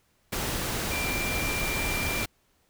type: tone in noise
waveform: sine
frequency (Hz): 2368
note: D7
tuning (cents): +14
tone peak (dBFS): -31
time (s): 0.91-2.25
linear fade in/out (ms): 10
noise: pink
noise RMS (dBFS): -30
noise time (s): 0.32-2.26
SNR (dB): -4
effects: pink hiss -68 dBFS RMS until 2.69 s